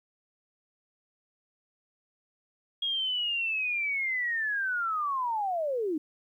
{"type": "linear sweep", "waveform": "sine", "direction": "down", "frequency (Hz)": [3291, 290], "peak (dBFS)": -27, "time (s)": [2.82, 5.98], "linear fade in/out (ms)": 5, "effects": ["11-bit"]}